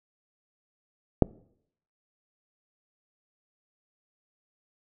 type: click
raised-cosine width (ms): 2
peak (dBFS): -3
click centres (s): 1.223
effects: noise-tail reverb RT60 0.7 s tail -24 dB re dry